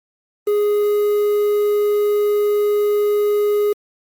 triangle tone with quantisation, 414.9 Hz, G#4, 2 cents flat, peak -12 dBFS, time 0.47-3.73 s, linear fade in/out 5 ms, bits 6, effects Opus 32 kbps

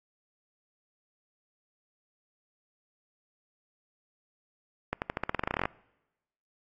accelerating click train, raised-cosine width 0.5 ms, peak -14 dBFS, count 17, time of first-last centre 4.93-5.655 s, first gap 89 ms, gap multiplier 0.9, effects noise-tail reverb RT60 1.0 s tail -24 dB re dry + AAC 32 kbps

